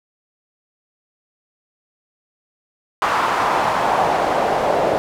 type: noise with band-pass filter sweep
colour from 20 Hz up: pink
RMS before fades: -18 dBFS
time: 3.02-4.98 s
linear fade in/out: 0 ms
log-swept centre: 1100 to 590 Hz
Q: 2.4
effects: none